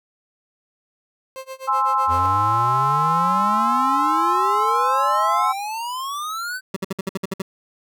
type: tone with tremolo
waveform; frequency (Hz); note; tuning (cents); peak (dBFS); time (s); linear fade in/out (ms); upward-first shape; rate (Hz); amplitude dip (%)
30% pulse; 527; C5; +12; -27; 1.36-2.26; 0; sine; 7.9; 95
type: chord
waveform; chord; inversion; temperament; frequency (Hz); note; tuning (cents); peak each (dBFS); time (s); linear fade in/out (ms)
sine; Ab augmented; none; equal; 830.6 / 1046.5 / 1318.5; Ab5 / C6 / E6; 0 / 0 / 0; -23 / -19 / -21; 1.67-5.53; 20
type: exponential sweep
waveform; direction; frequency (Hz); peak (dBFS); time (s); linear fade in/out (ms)
square; up; 82.9 to 1550; -26; 2.07-6.61; 50
type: tone bursts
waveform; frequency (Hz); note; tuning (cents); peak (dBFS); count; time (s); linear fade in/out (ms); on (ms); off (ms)
25% pulse; 191.5; G3; -40; -18; 9; 6.74-7.42; 5; 24; 58
effects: none